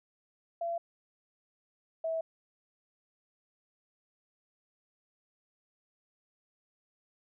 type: tone pair in turn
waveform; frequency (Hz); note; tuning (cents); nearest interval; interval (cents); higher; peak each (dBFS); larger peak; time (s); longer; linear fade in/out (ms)
sine; 679 / 650.8; F5 / E5; -49 / -22; minor second; 73; first; -31 / -30; second; 0.61-0.78 / 2.04-2.21; neither; 5
effects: none